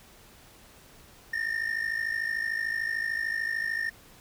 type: ring-modulated tone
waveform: triangle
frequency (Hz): 1818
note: A#6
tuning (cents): -44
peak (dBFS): -23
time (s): 1.33-3.9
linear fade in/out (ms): 5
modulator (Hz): 26.7
effects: pink hiss -54 dBFS RMS until 4.2 s